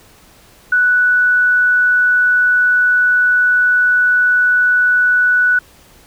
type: tone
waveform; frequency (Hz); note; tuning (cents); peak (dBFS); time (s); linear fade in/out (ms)
sine; 1480; F#6; 0; -9; 0.72-5.59; 5
effects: pink hiss -46 dBFS RMS until 6.06 s